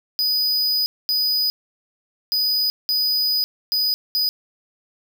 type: tone bursts at uneven times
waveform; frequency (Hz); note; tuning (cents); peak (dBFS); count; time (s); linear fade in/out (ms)
square; 4970; D#8; -3; -18; 6; 0.19-0.86 / 1.09-1.5 / 2.32-2.7 / 2.89-3.44 / 3.72-3.94 / 4.15-4.29; 0
effects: 9-bit